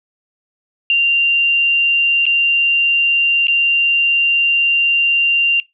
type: tone with dropouts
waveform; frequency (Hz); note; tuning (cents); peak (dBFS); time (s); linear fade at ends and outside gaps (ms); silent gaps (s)
sine; 2778; F7; -10; -10; 0.9-5.6; 1; 2.255-2.265 / 3.47-3.482
effects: noise-tail reverb RT60 0.2 s tail -24 dB re dry